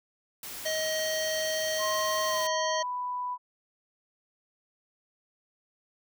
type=noise; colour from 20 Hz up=white; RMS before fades=-40 dBFS; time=0.43-2.47 s; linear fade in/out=2 ms
type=harmonic tone; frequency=630 Hz; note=D#5; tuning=21 cents sharp; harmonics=1 / 3 / 5 / 7 / 9 / 10; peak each=-30 / -35 / -37 / -38 / -40 / -40 dBFS; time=0.65-2.83 s; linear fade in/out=10 ms
type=tone with pitch glide; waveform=sine; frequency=1062 to 990.9 Hz; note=C6 to B5; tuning=+25 to +5 cents; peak=-30 dBFS; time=1.78-3.38 s; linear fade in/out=50 ms; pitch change=-120 cents; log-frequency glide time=2.26-2.47 s
effects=none